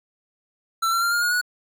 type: tone with pitch steps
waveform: square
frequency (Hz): 1339 / 1363.2 / 1387.8 / 1412.9 / 1438.4 / 1464.4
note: E6 / F6 / F6 / F6 / F#6 / F#6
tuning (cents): +27 / -42 / -11 / +20 / -49 / -18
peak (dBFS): -20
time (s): 0.82-1.414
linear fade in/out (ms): 10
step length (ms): 99
effects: none